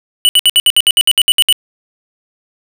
square tone bursts, 2960 Hz, F#7, in tune, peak -6 dBFS, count 13, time 0.25-1.526 s, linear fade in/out 0 ms, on 40 ms, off 63 ms, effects none

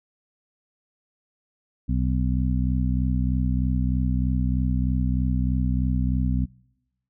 harmonic tone, 63.2 Hz, B1, 41 cents sharp, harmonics 1 / 2 / 3 / 4, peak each -23 / -26 / -28 / -29 dBFS, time 1.88-6.46 s, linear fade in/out 20 ms, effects noise-tail reverb RT60 1.0 s tail -26 dB re dry

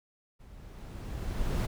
brown noise with level ramp, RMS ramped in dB -52 to -27 dBFS, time 0.39-1.67 s, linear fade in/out 20 ms, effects none

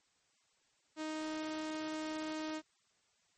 sawtooth tone, 311.6 Hz, D#4, 3 cents sharp, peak -34 dBFS, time 0.96-2.62 s, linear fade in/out 50 ms, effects white hiss -74 dBFS RMS until 3.37 s + MP3 32 kbps

